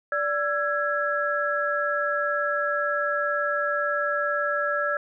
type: tone cluster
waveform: sine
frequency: 583 / 1341 / 1662 Hz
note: D5 / E6 / G#6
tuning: -13 / +29 / +1 cents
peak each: -27 dBFS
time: 0.12-4.97 s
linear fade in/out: 2 ms
effects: none

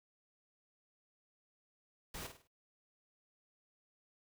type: noise with echo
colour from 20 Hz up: pink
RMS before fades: -45 dBFS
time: 2.14-2.27 s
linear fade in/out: 5 ms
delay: 51 ms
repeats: 4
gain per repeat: -8 dB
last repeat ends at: 2.474 s
effects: noise-tail reverb RT60 0.1 s tail -19 dB re dry

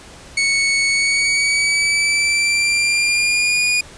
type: tone with pitch glide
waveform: sawtooth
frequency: 2217 to 2446 Hz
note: C#7 to D#7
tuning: 0 to -30 cents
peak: -11 dBFS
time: 0.37-3.81 s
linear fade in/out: 5 ms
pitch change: +170 cents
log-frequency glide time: 0.9-3.64 s
effects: pink hiss -40 dBFS RMS until 3.97 s + resampled to 22050 Hz

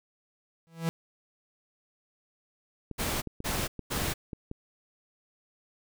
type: tone with exponential growth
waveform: 45% pulse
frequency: 164.81 Hz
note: E3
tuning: in tune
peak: -23 dBFS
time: 0.67-0.89 s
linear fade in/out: 0 ms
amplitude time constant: 46 ms
type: clicks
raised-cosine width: 3 ms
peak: -24 dBFS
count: 10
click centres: 2.913 / 3.013 / 3.273 / 3.404 / 3.594 / 3.793 / 3.975 / 4.019 / 4.332 / 4.514 s
type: noise bursts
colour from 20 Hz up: pink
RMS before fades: -31 dBFS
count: 3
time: 2.98-4.14 s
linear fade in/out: 20 ms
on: 240 ms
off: 220 ms
effects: none

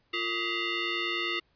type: tone with frequency modulation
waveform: sine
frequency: 349.2 Hz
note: F4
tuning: in tune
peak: -28 dBFS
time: 0.13-1.4 s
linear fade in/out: 10 ms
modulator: 808 Hz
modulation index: 4.2
effects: pink hiss -70 dBFS RMS until 1.55 s + resampled to 11025 Hz

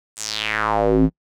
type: tone with band-pass filter sweep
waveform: square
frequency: 53.9 Hz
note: A1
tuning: 35 cents flat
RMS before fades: -19 dBFS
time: 0.16-1.1 s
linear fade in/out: 50 ms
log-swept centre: 8700 to 200 Hz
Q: 3.5
effects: noise-tail reverb RT60 0.1 s tail -25 dB re dry

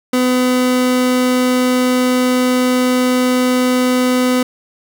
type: tone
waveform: 30% pulse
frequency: 252 Hz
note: B3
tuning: 35 cents sharp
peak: -9 dBFS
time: 0.13-4.43 s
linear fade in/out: 5 ms
effects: none

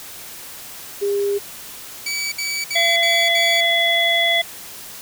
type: tone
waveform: sine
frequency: 403.3 Hz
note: G4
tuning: 49 cents sharp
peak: -17 dBFS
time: 1.01-1.39 s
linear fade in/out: 20 ms
type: tone bursts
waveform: 20% pulse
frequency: 2287 Hz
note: D7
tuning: 47 cents flat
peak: -17 dBFS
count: 5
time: 2.06-3.608 s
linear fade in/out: 5 ms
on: 260 ms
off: 62 ms
type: harmonic tone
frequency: 678 Hz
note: E5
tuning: 49 cents sharp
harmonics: 1 / 3 / 5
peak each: -21 / -18 / -18 dBFS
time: 2.75-4.42 s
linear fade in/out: 10 ms
effects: white hiss -36 dBFS RMS until 5.01 s

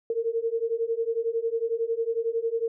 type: beating tone pair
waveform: sine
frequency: 452.3 / 463.3 Hz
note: A4 / A#4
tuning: +48 / -11 cents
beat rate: 11 Hz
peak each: -28 / -27 dBFS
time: 0.1-2.68 s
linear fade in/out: 2 ms
effects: none

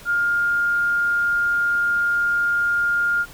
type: tone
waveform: sine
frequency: 1410 Hz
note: F6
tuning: 16 cents sharp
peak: -17 dBFS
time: 0.05-3.26 s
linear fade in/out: 50 ms
effects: pink hiss -43 dBFS RMS until 3.33 s

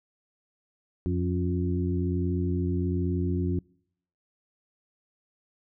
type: harmonic tone with a mistuned harmonic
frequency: 88.7 Hz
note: F2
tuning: 27 cents sharp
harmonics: 1 / 2 / 3 / 4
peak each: -27 / -30 / -32 / -33 dBFS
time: 1.06-3.59 s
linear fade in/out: 0 ms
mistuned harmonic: 3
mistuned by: +48 cents
effects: noise-tail reverb RT60 0.7 s tail -26 dB re dry

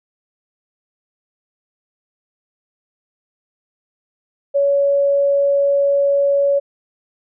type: tone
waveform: sine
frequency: 562 Hz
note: C#5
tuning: 24 cents sharp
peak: -12 dBFS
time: 4.54-6.6 s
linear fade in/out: 20 ms
effects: none

